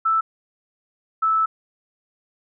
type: tone pair in turn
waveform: sine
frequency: 1320 / 1310.9 Hz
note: E6 / E6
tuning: +2 / -10 cents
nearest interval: unison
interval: 12 cents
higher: first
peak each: -16 dBFS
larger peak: neither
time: 0.05-0.21 / 1.22-1.46 s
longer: second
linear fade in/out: 10 ms
effects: none